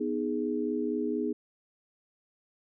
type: chord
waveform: sine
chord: G# minor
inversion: first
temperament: equal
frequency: 246.9 / 311.1 / 415.3 Hz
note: B3 / D#4 / G#4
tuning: 0 / 0 / 0 cents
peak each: -32 dBFS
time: 0-1.33 s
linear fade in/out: 10 ms
effects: none